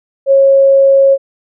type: tone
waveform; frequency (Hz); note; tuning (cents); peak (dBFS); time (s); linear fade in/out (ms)
sine; 546; C#5; -26; -4; 0.26-1.18; 50
effects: none